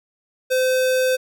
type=tone; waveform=square; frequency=514 Hz; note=C5; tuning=31 cents flat; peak=-17 dBFS; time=0.5-1.17 s; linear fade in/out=20 ms; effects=none